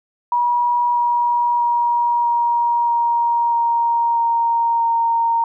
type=tone with pitch steps; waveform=sine; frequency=963 / 957.5 / 951.9 / 946.5 / 941 / 935.6 / 930.2 / 924.8 Hz; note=B5 / A#5 / A#5 / A#5 / A#5 / A#5 / A#5 / A#5; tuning=-44 / +46 / +36 / +26 / +16 / +6 / -4 / -14 cents; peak=-14 dBFS; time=0.32-5.44 s; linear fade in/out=2 ms; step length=640 ms; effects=none